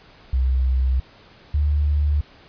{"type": "tone pair in turn", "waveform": "sine", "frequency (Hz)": [64.5, 73.51], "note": ["C2", "D2"], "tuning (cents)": [-24, 2], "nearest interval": "major second", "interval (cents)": 226, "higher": "second", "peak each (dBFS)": -16, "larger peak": "neither", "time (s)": [[0.33, 1], [1.54, 2.21]], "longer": "neither", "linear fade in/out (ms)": 5, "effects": ["pink hiss -49 dBFS RMS until 2.48 s", "resampled to 11025 Hz"]}